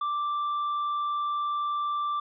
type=tone with tanh clipping; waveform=triangle; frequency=1174.7 Hz; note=D6; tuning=in tune; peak=-27 dBFS; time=0.01-2.2 s; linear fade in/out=5 ms; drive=8 dB; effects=resampled to 11025 Hz